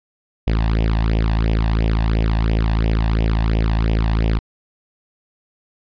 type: tone with flanger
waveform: sawtooth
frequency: 55 Hz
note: A1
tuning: in tune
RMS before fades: -17 dBFS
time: 0.47-4.39 s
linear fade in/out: 5 ms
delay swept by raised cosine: 0.34 to 1.15 ms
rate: 2.9 Hz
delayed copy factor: +0.8
effects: resampled to 11025 Hz